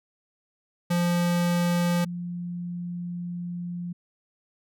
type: tone pair in turn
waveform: square / sine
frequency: 174.1 / 175.03 Hz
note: F3 / F3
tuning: -5 / +4 cents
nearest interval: unison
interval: 9 cents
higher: second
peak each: -22 / -30 dBFS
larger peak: first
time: 0.9-2.05 / 2.05-3.93 s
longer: second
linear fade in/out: 10 ms
effects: none